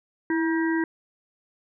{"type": "harmonic tone with a mistuned harmonic", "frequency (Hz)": 318.6, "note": "D#4", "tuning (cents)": 41, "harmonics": [1, 3, 5, 6], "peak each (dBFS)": [-22, -33, -32, -33], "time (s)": [0.3, 0.84], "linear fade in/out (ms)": 2, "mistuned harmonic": 1, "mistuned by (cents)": 49, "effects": []}